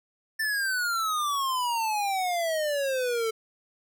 square exponential sweep, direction down, 1788 to 440 Hz, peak -26 dBFS, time 0.39-3.31 s, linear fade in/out 10 ms, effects none

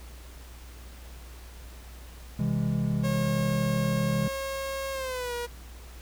triangle chord, C augmented, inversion none, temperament just, 130.81 / 163.52 / 204.4 Hz, C3 / E3 / G#3, 0 / -14 / -27 cents, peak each -27 dBFS, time 2.39-4.28 s, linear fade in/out 5 ms
sawtooth tone with pitch glide, 542 to 480.1 Hz, C#5 to B4, -39 to -49 cents, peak -27 dBFS, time 3.03-5.47 s, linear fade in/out 20 ms, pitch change -210 cents, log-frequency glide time 4.92-5.34 s
effects added 60 Hz sine -43 dBFS peak until 6.01 s + pink hiss -51 dBFS RMS until 6.01 s

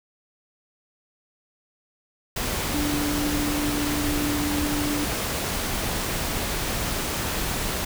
sine tone in noise, 293.7 Hz, D4, in tune, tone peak -25 dBFS, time 2.74-5.05 s, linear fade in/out 5 ms, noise pink, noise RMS -27 dBFS, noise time 2.36-7.85 s, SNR -1 dB, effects none

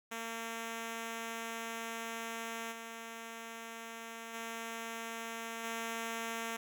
5% pulse tone with level steps, 228.2 Hz, A#3, 37 cents flat, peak -28 / -33 / -29 / -26 dBFS, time 0.11-6.57 s, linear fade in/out 10 ms, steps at 2.71 / 4.33 / 5.63 s, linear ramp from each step 20 ms, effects none

